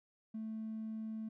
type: tone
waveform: triangle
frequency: 220 Hz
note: A3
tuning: in tune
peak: -36 dBFS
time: 0.34-1.29 s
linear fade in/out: 10 ms
effects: tanh soft clip ceiling -36 dBFS